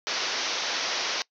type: low-pass noise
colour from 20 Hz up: white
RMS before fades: -29 dBFS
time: 0.07-1.22 s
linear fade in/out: 0 ms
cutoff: 6100 Hz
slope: 96 dB/octave
effects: noise-tail reverb RT60 0.1 s tail -22 dB re dry + high-pass 400 Hz 12 dB/octave